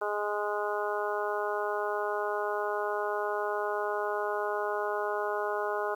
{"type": "harmonic tone", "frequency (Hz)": 207.7, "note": "G#3", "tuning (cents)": 0, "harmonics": [2, 3, 4, 5, 6, 7], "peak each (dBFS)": [-33, -35, -36, -37, -38, -38], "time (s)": [0.01, 5.95], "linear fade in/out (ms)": 10, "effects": ["10-bit"]}